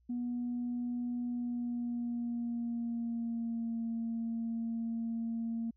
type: tone with pitch glide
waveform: sine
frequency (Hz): 242.8 to 229.2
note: B3 to A#3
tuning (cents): -29 to -29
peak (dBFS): -32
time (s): 0.09-5.71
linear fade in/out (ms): 10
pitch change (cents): -100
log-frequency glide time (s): 1.26-3.81
effects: tanh soft clip ceiling -29 dBFS + added 60 Hz sine -66 dBFS peak until 5.76 s